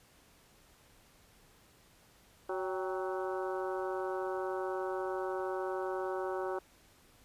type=harmonic tone with a mistuned harmonic; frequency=186.4 Hz; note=F#3; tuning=13 cents sharp; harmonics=2 / 3 / 4 / 5 / 6 / 7 / 8; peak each=-36 / -40 / -42 / -44 / -46 / -47 / -48 dBFS; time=2.49-6.59 s; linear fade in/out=5 ms; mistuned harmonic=4; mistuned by=+69 cents; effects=pink hiss -63 dBFS RMS until 7.24 s + resampled to 32000 Hz